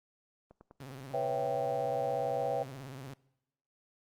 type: click train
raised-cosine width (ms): 1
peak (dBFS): -38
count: 7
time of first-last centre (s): 0.51-1.112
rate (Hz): 9.96
type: tone with vibrato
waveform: sawtooth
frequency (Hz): 133.7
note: C3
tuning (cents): +38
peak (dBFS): -39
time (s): 0.8-3.14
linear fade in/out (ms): 5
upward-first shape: sine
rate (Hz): 17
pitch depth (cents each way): 110
type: chord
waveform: sine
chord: C# half-diminished seventh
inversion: third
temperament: equal with one note detuned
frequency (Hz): 493.9 / 554.4 / 663.1 / 784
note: B4 / C#5 / E5 / G5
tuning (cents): 0 / 0 / +10 / 0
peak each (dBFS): -35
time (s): 1.13-2.64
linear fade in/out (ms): 20
effects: noise-tail reverb RT60 0.9 s tail -22 dB re dry + Opus 32 kbps